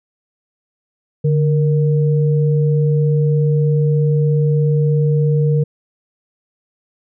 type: tone pair together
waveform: sine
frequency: 147.2 / 467.3 Hz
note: D3 / A#4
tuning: +4 / +4 cents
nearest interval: octave + minor sixth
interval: 2000 cents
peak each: -12 / -20 dBFS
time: 1.24-5.64 s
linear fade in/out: 10 ms
effects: none